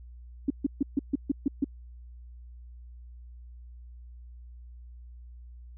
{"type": "tone bursts", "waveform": "sine", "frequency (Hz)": 277.2, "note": "C#4", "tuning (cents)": 0, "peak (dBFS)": -21, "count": 8, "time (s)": [0.48, 1.644], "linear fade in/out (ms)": 5, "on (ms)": 23, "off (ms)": 140, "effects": ["added 60 Hz sine -44 dBFS peak until 5.77 s"]}